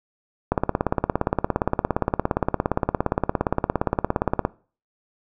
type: click train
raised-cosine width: 1 ms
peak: -5 dBFS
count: 69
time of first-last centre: 0.52-4.451 s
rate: 17.3 Hz
effects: noise-tail reverb RT60 0.4 s tail -21 dB re dry